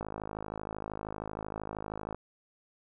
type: click train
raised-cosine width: 1 ms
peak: -23 dBFS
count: 114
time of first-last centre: 0.01-2.146 s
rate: 52.9 Hz
effects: none